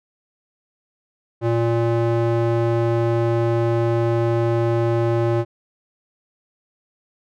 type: tone with band-pass filter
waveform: square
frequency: 116.54 Hz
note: A#2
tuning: in tune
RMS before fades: -19 dBFS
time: 1.41-5.45 s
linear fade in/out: 50 ms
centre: 420 Hz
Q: 0.87
effects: none